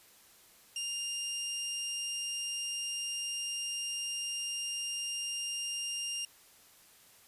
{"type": "tone", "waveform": "20% pulse", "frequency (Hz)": 2804, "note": "F7", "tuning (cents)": 6, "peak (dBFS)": -30, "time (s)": [0.76, 6.25], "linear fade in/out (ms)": 2, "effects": ["white hiss -60 dBFS RMS until 7.27 s", "resampled to 32000 Hz"]}